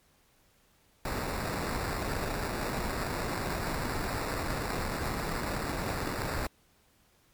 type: noise with sample-and-hold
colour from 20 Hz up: pink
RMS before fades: -33 dBFS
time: 1.05-6.47 s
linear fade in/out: 5 ms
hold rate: 3150 Hz
effects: pink hiss -66 dBFS RMS until 7.33 s + MP3 96 kbps